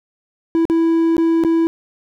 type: tone with dropouts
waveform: triangle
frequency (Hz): 329.6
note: E4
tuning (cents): 0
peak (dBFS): -10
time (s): 0.55-1.67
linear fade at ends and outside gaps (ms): 0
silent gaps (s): 0.653-0.699 / 1.167-1.181 / 1.437-1.448
effects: none

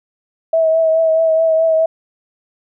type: tone with vibrato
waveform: sine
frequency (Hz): 646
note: E5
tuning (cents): -35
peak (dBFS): -10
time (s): 0.53-1.86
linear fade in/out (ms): 5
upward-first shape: triangle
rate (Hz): 4.7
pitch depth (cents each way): 29
effects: none

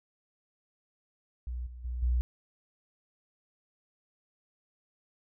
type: tone with level steps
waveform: sine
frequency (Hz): 61.1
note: B1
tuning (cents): -18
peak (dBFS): -33 / -42 / -32 / -24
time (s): 1.47-2.21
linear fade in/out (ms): 0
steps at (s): 1.66 / 1.84 / 2.02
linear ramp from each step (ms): 10
effects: none

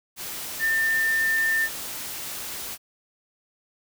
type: tone in noise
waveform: sine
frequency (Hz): 1796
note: A6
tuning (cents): +35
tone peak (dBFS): -20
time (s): 0.59-1.69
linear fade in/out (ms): 50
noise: white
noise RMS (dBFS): -34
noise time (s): 0.16-2.78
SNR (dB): +11
effects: none

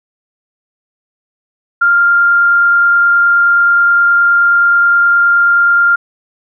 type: tone with frequency modulation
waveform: sine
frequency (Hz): 1396.9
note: F6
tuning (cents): 0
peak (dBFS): -6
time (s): 1.81-5.96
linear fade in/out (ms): 10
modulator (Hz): 29.5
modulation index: 0.28
effects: none

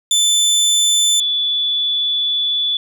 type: tone pair in turn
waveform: 25% pulse / sine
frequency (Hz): 3520 / 3454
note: A7 / A7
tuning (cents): 0 / -33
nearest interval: unison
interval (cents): 33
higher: first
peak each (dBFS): -8 / -15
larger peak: first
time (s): 0.11-1.2 / 1.2-2.77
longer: second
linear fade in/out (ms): 2
effects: none

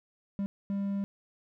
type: tone bursts at uneven times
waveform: triangle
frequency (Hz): 198.8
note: G3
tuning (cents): +25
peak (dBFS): -27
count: 2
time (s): 0.39-0.46 / 0.7-1.04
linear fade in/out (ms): 0
effects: none

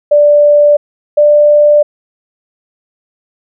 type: tone pair in turn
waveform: sine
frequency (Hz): 587.3 / 591.7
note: D5 / D5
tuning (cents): 0 / +13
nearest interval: unison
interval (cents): 13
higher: second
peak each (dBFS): -3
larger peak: neither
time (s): 0.11-0.77 / 1.17-1.83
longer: neither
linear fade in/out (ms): 10
effects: none

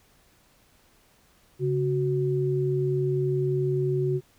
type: tone pair together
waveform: sine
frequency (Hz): 138.39 / 370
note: C#3 / F#4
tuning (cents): -3 / 0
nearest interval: octave + perfect fourth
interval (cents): 1703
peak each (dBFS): -25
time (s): 1.59-4.21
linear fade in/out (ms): 50
effects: pink hiss -61 dBFS RMS until 4.38 s

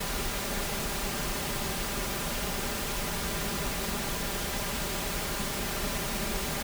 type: noise with comb filter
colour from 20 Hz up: pink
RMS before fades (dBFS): -32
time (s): 0-6.63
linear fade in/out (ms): 10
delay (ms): 5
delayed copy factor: +0.5
effects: none

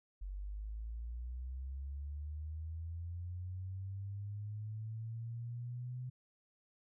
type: linear sweep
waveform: sine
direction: up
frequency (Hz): 46.43 to 126.9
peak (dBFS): -40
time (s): 0.21-6.1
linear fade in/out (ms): 10
effects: none

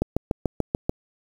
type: click train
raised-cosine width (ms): 2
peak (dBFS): -8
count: 7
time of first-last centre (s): 0.02-0.895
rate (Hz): 6.86
effects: 7-bit

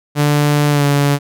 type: tone with pitch glide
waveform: sawtooth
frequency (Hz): 146.83 to 142.81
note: D3 to D3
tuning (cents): 0 to -48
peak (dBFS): -7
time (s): 0.15-1.19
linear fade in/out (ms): 50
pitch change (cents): -48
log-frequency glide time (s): 0.7-0.84
effects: none

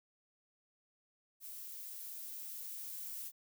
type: noise with level ramp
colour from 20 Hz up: violet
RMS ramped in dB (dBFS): -48 to -44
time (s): 1.4-3.32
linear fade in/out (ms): 50
effects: none

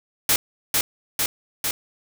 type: noise with echo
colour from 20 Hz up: white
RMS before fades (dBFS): -18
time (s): 0.29-0.36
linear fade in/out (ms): 2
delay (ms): 450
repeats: 3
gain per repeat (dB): -2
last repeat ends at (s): 1.71
effects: none

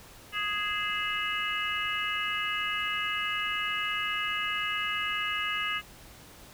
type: harmonic tone with a mistuned harmonic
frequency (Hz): 415.3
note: G#4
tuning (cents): 0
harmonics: 3 / 4 / 5 / 6 / 7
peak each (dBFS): -34 / -35 / -35 / -36 / -34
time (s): 0.32-5.82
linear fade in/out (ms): 50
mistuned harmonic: 6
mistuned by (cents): +85
effects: pink hiss -51 dBFS RMS until 6.53 s

